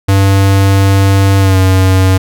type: tone with pitch glide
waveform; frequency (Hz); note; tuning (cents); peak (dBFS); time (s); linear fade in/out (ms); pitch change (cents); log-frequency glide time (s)
square; 97.7 to 94.26; G2 to F#2; -5 to +33; -6; 0.08-2.18; 10; -62; 1.39-1.57
effects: none